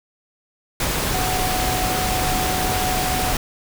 sine tone in noise, 740 Hz, F#5, in tune, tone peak -24 dBFS, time 1.14-3.33 s, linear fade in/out 2 ms, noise pink, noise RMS -22 dBFS, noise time 0.8-3.37 s, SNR -5 dB, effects none

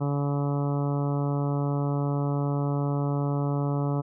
harmonic tone, 142.6 Hz, C#3, 49 cents sharp, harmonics 1 / 2 / 3 / 4 / 5 / 6 / 7 / 8 / 9, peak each -25 / -31 / -35 / -37 / -39 / -41 / -42 / -43 / -44 dBFS, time 0-4.02 s, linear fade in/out 20 ms, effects none

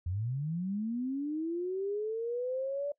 sine linear sweep, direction up, 82.41 to 582 Hz, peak -31 dBFS, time 0.06-2.92 s, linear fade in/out 5 ms, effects noise-tail reverb RT60 0.1 s tail -21 dB re dry

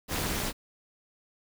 pink noise with amplitude modulation, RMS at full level -27 dBFS, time 0.08-0.53 s, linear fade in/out 50 ms, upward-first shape sine, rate 234 Hz, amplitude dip 90%, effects none

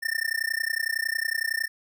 square tone with amplitude modulation, 1800 Hz, A6, 39 cents sharp, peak -22 dBFS, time 0.02-1.68 s, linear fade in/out 20 ms, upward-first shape sine, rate 30.9 Hz, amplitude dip 100%, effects none

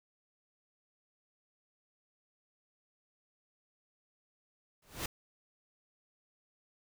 pink noise with exponential growth, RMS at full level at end -32 dBFS, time 4.82-5.06 s, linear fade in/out 5 ms, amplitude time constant 51 ms, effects none

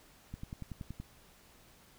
click train, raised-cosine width 5 ms, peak -29 dBFS, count 8, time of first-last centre 0.34-1 s, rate 10.6 Hz, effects pink hiss -61 dBFS RMS until 1.98 s

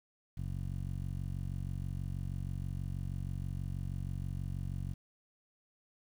10% pulse tone with low-pass filter, 46.25 Hz, F#1, in tune, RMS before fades -38 dBFS, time 0.37-4.94 s, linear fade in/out 10 ms, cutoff 130 Hz, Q 1.4, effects 10-bit

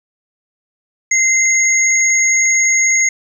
sine tone pair together, 2074 / 6585 Hz, C7 / G#8, -16 / -16 cents, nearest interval octave + minor sixth, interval 2000 cents, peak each -13 dBFS, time 1.11-3.09 s, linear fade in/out 5 ms, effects 7-bit

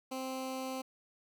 15% pulse tone with notch filter, 261.6 Hz, C4, in tune, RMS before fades -39 dBFS, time 0.11-0.82 s, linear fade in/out 10 ms, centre 1700 Hz, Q 1.9, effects none

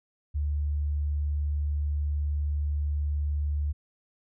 sine tone, 73.42 Hz, D2, in tune, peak -25 dBFS, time 0.34-3.73 s, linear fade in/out 20 ms, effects none

